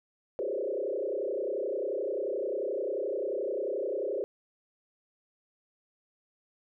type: tone with frequency modulation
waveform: sine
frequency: 466.2 Hz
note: A#4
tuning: in tune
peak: -29 dBFS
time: 0.39-4.24 s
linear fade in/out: 0 ms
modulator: 31.4 Hz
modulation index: 3.2
effects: none